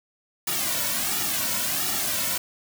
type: noise with flanger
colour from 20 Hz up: white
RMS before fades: -26 dBFS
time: 0.47-2.38 s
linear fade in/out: 5 ms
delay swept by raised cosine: 1.9 to 2.5 ms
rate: 1.4 Hz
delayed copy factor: -0.8
effects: none